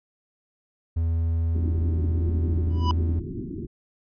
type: tone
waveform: triangle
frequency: 82.41 Hz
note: E2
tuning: in tune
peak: -19 dBFS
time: 0.96-3.2 s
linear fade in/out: 10 ms
type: low-pass noise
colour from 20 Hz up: white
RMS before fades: -33 dBFS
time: 1.54-3.67 s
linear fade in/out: 20 ms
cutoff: 380 Hz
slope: 96 dB/octave
type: tone with exponential growth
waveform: square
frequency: 987.8 Hz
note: B5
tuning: in tune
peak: -21 dBFS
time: 2.7-2.91 s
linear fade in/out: 1 ms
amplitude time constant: 45 ms
effects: resampled to 11025 Hz